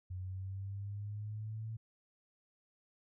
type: linear sweep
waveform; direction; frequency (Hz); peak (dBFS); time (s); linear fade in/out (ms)
sine; up; 91 to 112.2; -39; 0.1-1.77; 10
effects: none